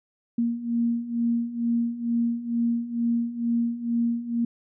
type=beating tone pair; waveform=sine; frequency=233.1 / 235.3 Hz; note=A#3 / A#3; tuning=0 / +16 cents; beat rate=2.2 Hz; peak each=-28 / -24 dBFS; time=0.38-4.45 s; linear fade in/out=5 ms; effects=none